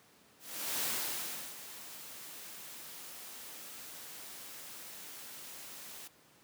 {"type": "noise with ADSR envelope", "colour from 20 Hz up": "white", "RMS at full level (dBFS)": -34, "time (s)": [0.39, 6.08], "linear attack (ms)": 420, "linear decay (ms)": 740, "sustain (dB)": -14, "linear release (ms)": 9, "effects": ["pink hiss -63 dBFS RMS until 6.43 s", "high-pass 150 Hz 12 dB/octave"]}